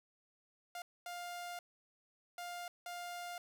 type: tone bursts at uneven times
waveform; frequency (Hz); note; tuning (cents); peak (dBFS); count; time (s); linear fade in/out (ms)
sawtooth; 703; F5; +11; -39; 4; 0.75-0.82 / 1.06-1.59 / 2.38-2.68 / 2.86-3.38; 2
effects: none